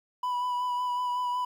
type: tone with vibrato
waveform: triangle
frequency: 987.8 Hz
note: B5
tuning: in tune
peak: -25 dBFS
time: 0.23-1.45 s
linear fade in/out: 5 ms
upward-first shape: sine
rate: 5.4 Hz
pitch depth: 19 cents each way
effects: 10-bit